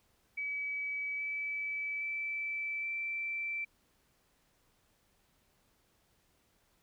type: tone with pitch steps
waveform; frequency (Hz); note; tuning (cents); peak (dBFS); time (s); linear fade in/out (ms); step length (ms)
sine; 2284 / 2301 / 2319 / 2336; D7 / D7 / D7 / D7; -49 / -36 / -22 / -10; -34; 0.37-3.65; 10; 820
effects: pink hiss -72 dBFS RMS until 6.82 s